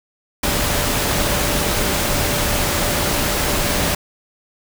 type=tone in noise; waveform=sine; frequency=583 Hz; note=D5; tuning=13 cents flat; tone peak=-29 dBFS; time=0.43-3.95 s; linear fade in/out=5 ms; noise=pink; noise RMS=-19 dBFS; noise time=0.43-3.95 s; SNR=-13 dB; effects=none